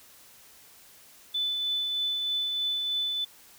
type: tone with tremolo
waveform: sine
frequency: 3500 Hz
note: A7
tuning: 10 cents flat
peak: -25 dBFS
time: 1.34-3.25 s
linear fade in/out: 10 ms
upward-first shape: triangle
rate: 3.2 Hz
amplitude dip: 30%
effects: white hiss -54 dBFS RMS until 3.58 s